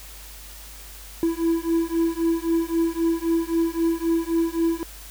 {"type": "beating tone pair", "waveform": "triangle", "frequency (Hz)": [330, 333.8], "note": ["E4", "E4"], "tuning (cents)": [2, 22], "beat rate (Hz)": 3.8, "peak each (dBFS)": -21, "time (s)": [1.23, 4.83], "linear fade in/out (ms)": 0, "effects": ["added 50 Hz sine -42 dBFS peak until 5.1 s", "white hiss -43 dBFS RMS until 5.1 s"]}